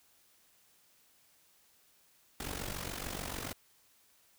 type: noise with amplitude modulation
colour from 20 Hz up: pink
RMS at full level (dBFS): -37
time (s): 2.4-3.53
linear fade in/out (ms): 2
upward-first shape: sine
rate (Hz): 46.9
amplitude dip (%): 75
effects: white hiss -67 dBFS RMS until 4.38 s